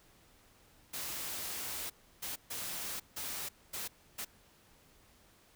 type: noise bursts at uneven times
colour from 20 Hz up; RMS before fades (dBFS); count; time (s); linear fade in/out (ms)
white; -40; 6; 0.93-1.9 / 2.22-2.36 / 2.5-3 / 3.16-3.49 / 3.73-3.88 / 4.18-4.25; 10
effects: pink hiss -64 dBFS RMS until 5.55 s